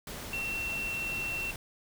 sine tone in noise, 2712 Hz, E7, 49 cents sharp, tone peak -32 dBFS, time 0.33-1.51 s, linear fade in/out 2 ms, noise pink, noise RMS -41 dBFS, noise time 0.07-1.56 s, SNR +6 dB, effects none

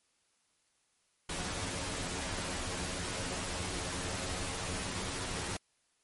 pink noise with comb filter, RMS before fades -37 dBFS, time 1.29-5.57 s, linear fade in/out 5 ms, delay 11 ms, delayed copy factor +0.7, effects white hiss -74 dBFS RMS until 6.03 s + MP3 48 kbps

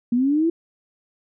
sine linear sweep, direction up, 232.7 to 340.5 Hz, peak -16 dBFS, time 0.12-0.5 s, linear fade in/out 5 ms, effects none

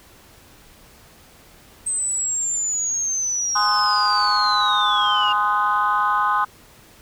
sine linear sweep, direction down, 8290 to 2794 Hz, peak -20 dBFS, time 1.86-5.33 s, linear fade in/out 10 ms
sine chord, Ab dominant seventh, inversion none, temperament just, 830.6 / 1038.3 / 1245.9 / 1495.1 Hz, Ab5 / C6 / Eb6 / Gb6, 0 / -14 / +2 / +18 cents, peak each -23 / -20 / -20 / -25 dBFS, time 3.55-6.45 s, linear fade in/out 10 ms
effects tanh soft clip ceiling -9 dBFS + pink hiss -49 dBFS RMS until 7.01 s

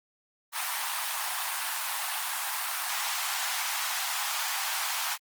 pink high-pass noise, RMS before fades -31 dBFS, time 0.52-5.18 s, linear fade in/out 50 ms, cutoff 770 Hz, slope 48 dB/octave, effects Opus 32 kbps

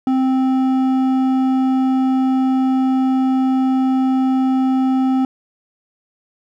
sine tone with hard clipping, 261.6 Hz, C4, in tune, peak -15 dBFS, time 0.07-5.25 s, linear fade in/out 2 ms, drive 8 dB, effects none

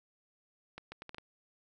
accelerating click train, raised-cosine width 0.3 ms, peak -28 dBFS, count 6, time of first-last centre 0.78-1.183 s, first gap 140 ms, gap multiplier 0.72, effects none

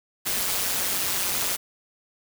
white noise with amplitude modulation, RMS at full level -23 dBFS, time 0.25-1.57 s, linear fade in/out 20 ms, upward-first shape sine, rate 188 Hz, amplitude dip 65%, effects none

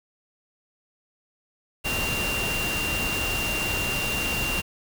sine tone in noise, 2772 Hz, F7, 14 cents flat, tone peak -27 dBFS, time 1.84-4.62 s, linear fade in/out 20 ms, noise pink, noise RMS -29 dBFS, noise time 1.84-4.62 s, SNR -1 dB, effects none

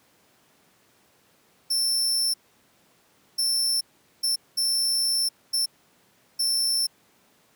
sawtooth tone bursts at uneven times, 5370 Hz, E8, 31 cents sharp, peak -19 dBFS, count 6, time 1.7-2.34 / 3.38-3.81 / 4.23-4.36 / 4.57-5.29 / 5.53-5.66 / 6.39-6.87 s, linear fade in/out 10 ms, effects pink hiss -61 dBFS RMS until 7.55 s + high-pass 150 Hz 12 dB/octave

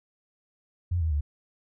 sine tone with pitch steps, 87.9 / 80.14 / 73.07 Hz, F2 / E2 / D2, +12 / -48 / -8 cents, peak -23 dBFS, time 0.91-1.21 s, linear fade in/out 10 ms, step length 100 ms, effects none

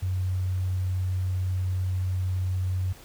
sine tone, 92.5 Hz, F#2, in tune, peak -24 dBFS, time 0.02-2.93 s, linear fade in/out 10 ms, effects pink hiss -50 dBFS RMS until 3.04 s

